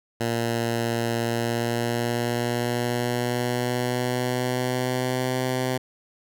10% pulse tone with pitch glide, 116.7 to 128 Hz, A#2 to C3, +2 to -38 cents, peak -15 dBFS, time 0.2-5.78 s, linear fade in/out 10 ms, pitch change +160 cents, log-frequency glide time 1.22-5.39 s, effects none

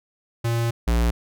square tone pair in turn, 116.54 / 58.27 Hz, A#2 / A#1, 0 / 0 cents, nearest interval octave, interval 1200 cents, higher first, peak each -21 / -18 dBFS, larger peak second, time 0.44-0.71 / 0.87-1.11 s, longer first, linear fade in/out 10 ms, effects none

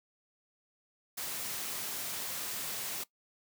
white noise, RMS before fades -38 dBFS, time 1.17-3.04 s, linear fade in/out 10 ms, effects noise-tail reverb RT60 0.1 s tail -19 dB re dry + high-pass 100 Hz 12 dB/octave

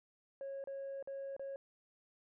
sine tone with dropouts, 548 Hz, C#5, 20 cents flat, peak -39 dBFS, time 0.41-1.56 s, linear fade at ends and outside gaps 1 ms, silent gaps 0.64-0.673 / 1.026-1.074 / 1.365-1.395 s, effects tanh soft clip ceiling -39 dBFS

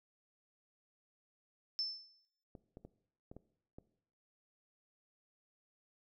sine tone with exponential decay, 5290 Hz, E8, 5 cents sharp, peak -32 dBFS, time 1.79-2.25 s, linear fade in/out 0 ms, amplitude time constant 100 ms
clicks, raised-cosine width 2 ms, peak -37 dBFS, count 6, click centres 2.552 / 2.771 / 2.85 / 3.315 / 3.366 / 3.785 s
effects noise-tail reverb RT60 0.7 s tail -18 dB re dry

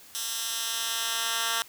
10% pulse tone with high-pass filter sweep, 228.8 Hz, A#3, 32 cents flat, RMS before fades -30 dBFS, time 0.15-1.62 s, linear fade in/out 0 ms, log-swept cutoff 4800 to 1700 Hz, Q 0.74, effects white hiss -51 dBFS RMS until 1.68 s

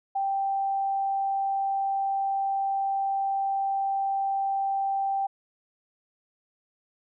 sine tone, 784 Hz, G5, in tune, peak -24 dBFS, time 0.15-5.27 s, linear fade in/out 10 ms, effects none

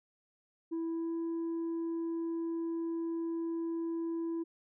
sine tone with pitch glide, 329.6 to 332.1 Hz, E4 to E4, 0 to +13 cents, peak -30 dBFS, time 0.71-4.44 s, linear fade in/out 20 ms, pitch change +13 cents, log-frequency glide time 0.89-1.14 s, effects tanh soft clip ceiling -32 dBFS

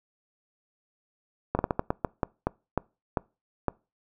slowing click train, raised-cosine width 1 ms, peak -10 dBFS, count 12, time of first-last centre 1.55-3.683 s, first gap 40 ms, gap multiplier 1.29, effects noise-tail reverb RT60 0.3 s tail -25 dB re dry

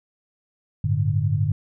sine chord, G suspended second, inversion none, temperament equal, 98 / 110 / 146.83 Hz, G2 / A2 / D3, 0 / 0 / 0 cents, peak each -23 dBFS, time 0.84-1.52 s, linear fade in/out 5 ms, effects none

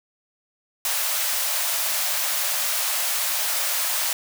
white high-pass noise, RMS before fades -24 dBFS, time 0.85-4.13 s, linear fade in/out 2 ms, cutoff 540 Hz, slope 96 dB/octave, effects none

